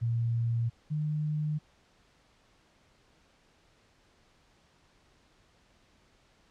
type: tone pair in turn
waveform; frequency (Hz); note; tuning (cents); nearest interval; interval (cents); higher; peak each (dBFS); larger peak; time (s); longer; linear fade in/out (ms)
sine; 116.5 / 151.78; A#2 / D#3; -1 / -43; perfect fourth; 458; second; -26 / -28; first; 0.01-0.7 / 0.9-1.59; neither; 20
effects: pink hiss -65 dBFS RMS until 6.5 s + low-pass 6000 Hz 12 dB/octave